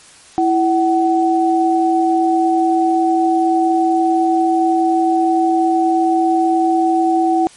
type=tone pair together; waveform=sine; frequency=331.1 / 751.5 Hz; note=E4 / F#5; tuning=+8 / +27 cents; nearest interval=octave + major second; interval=1419 cents; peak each=-14 dBFS; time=0.38-7.47 s; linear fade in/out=0 ms; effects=white hiss -43 dBFS RMS until 7.56 s + MP3 48 kbps